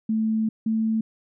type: tone pair in turn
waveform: sine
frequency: 220 / 221.5 Hz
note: A3 / A3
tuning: 0 / +12 cents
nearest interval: unison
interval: 12 cents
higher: second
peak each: -20 dBFS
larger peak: neither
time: 0.09-0.49 / 0.66-1.01 s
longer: first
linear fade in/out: 5 ms
effects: none